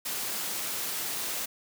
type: high-pass noise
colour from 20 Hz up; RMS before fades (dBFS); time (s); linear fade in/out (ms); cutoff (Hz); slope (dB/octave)
white; -33; 0.05-1.46; 10; 140; 12
effects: none